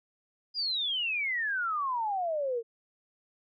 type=exponential sweep; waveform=sine; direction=down; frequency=4978 to 448.1 Hz; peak=-28 dBFS; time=0.54-2.63 s; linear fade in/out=50 ms; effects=none